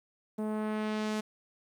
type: tone with low-pass filter sweep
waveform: sawtooth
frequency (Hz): 214.5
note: A3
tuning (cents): -44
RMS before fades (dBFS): -33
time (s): 0.38-1.21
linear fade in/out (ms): 10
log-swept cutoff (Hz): 670 to 9800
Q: 0.78
effects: 10-bit